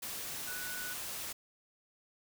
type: tone in noise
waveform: sine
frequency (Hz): 1480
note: F#6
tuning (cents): 0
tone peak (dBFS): -42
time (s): 0.47-0.94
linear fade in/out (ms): 10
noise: white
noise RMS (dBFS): -41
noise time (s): 0.02-1.33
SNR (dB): -4
effects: none